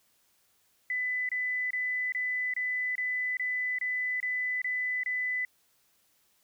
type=tone bursts; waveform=sine; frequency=2000 Hz; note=B6; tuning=21 cents sharp; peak=-28 dBFS; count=11; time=0.9-5.45 s; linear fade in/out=2 ms; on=390 ms; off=26 ms; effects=white hiss -69 dBFS RMS until 6.43 s